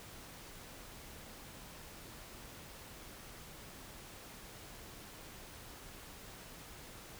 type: silence
effects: pink hiss -52 dBFS RMS until 7.19 s